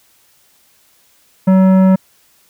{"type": "tone with tanh clipping", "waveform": "sine", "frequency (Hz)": 188.8, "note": "F#3", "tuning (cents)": 35, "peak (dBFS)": -8, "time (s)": [1.47, 1.96], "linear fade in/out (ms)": 10, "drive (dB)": 13, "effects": ["white hiss -53 dBFS RMS until 2.49 s"]}